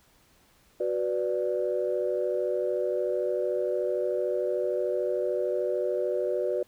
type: chord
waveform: sine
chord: B minor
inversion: second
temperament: equal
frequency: 370 / 493.9 / 587.3 Hz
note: F#4 / B4 / D5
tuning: 0 / 0 / 0 cents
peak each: -29 dBFS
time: 0.8-6.63 s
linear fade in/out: 5 ms
effects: tanh soft clip ceiling -16 dBFS + pink hiss -62 dBFS RMS until 6.67 s